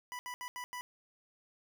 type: tone bursts at uneven times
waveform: 25% pulse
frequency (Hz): 987.8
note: B5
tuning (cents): 0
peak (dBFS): -36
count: 5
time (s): 0.12-0.19 / 0.26-0.34 / 0.41-0.48 / 0.56-0.64 / 0.73-0.81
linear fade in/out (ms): 0
effects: none